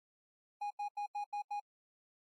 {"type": "tone bursts", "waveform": "triangle", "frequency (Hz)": 823, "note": "G#5", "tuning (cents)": -16, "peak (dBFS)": -34, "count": 6, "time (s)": [0.61, 1.601], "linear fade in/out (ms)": 10, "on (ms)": 96, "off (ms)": 83, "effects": ["AAC 32 kbps"]}